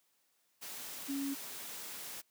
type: tone in noise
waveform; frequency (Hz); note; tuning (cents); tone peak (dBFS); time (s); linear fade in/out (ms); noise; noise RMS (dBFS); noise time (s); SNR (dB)
sine; 277.2; C#4; 0; -34; 1.08-1.35; 20; white; -45; 0.61-2.22; +8
effects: white hiss -75 dBFS RMS until 2.3 s + high-pass 150 Hz 12 dB/octave